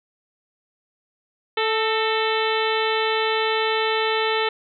harmonic tone with a mistuned harmonic, 440 Hz, A4, in tune, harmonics 1 / 2 / 3 / 4 / 5 / 6 / 7 / 8 / 9, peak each -23 / -26 / -28 / -29 / -30 / -31 / -31 / -32 / -33 dBFS, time 1.57-4.49 s, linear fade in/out 5 ms, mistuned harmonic 4, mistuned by +49 cents, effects none

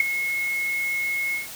sine tone with ADSR envelope, 2172 Hz, C#7, 36 cents flat, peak -11 dBFS, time 0-1.48 s, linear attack 4 ms, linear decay 9 ms, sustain -12 dB, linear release 140 ms, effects white hiss -38 dBFS RMS until 1.55 s

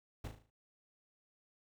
brown noise with echo, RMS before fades -42 dBFS, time 0.24-0.28 s, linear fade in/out 5 ms, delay 37 ms, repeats 6, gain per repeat -6 dB, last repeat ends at 0.502 s, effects none

